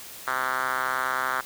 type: tone with band-pass filter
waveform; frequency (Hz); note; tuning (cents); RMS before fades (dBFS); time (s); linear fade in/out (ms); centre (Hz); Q
5% pulse; 130.2; C3; -8; -27; 0.27-1.41; 5; 1400; 2.3
effects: white hiss -42 dBFS RMS until 1.45 s